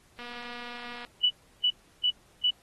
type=click train; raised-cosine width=0.3 ms; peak=-27 dBFS; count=208; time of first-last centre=0.19-1.049 s; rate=241 Hz
type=tone bursts; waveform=sine; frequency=2960 Hz; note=F#7; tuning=in tune; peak=-21 dBFS; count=4; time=1.23-2.508 s; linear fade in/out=10 ms; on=72 ms; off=330 ms
effects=pink hiss -62 dBFS RMS until 2.62 s + AAC 32 kbps